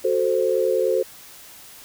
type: chord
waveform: sine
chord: F# diminished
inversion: none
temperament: equal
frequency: 370 / 440 / 523.3 Hz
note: F#4 / A4 / C5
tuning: 0 / 0 / 0 cents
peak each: -23 / -22 / -21 dBFS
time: 0.04-1.03 s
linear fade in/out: 10 ms
effects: white hiss -44 dBFS RMS until 1.84 s